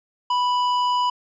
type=tone with hard clipping; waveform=triangle; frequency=987.8 Hz; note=B5; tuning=in tune; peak=-20 dBFS; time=0.3-1.1 s; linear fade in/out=5 ms; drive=13 dB; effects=resampled to 16000 Hz